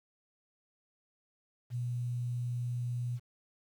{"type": "tone", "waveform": "sine", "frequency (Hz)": 121.6, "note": "B2", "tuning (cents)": -26, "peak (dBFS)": -32, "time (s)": [1.7, 3.2], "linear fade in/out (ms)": 50, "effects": ["10-bit"]}